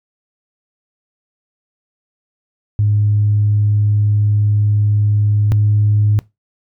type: tone pair in turn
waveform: sine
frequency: 104.3 / 104.72 Hz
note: G#2 / G#2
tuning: +8 / +15 cents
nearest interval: unison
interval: 7 cents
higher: second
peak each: -10 / -9 dBFS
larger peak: second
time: 2.79-5.52 / 5.52-6.19 s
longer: first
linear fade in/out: 0 ms
effects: noise-tail reverb RT60 0.2 s tail -21 dB re dry + tanh soft clip ceiling -5 dBFS